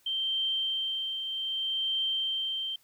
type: tone with tremolo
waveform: sine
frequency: 3136 Hz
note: G7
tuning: in tune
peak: -26 dBFS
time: 0.06-2.76 s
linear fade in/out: 5 ms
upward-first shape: triangle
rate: 0.64 Hz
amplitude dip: 50%
effects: white hiss -65 dBFS RMS until 2.83 s